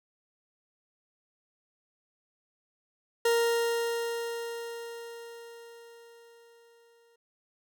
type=tone with exponential decay; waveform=40% pulse; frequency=466.2 Hz; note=A#4; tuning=in tune; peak=-21 dBFS; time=3.25-7.16 s; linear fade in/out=5 ms; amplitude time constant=850 ms; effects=none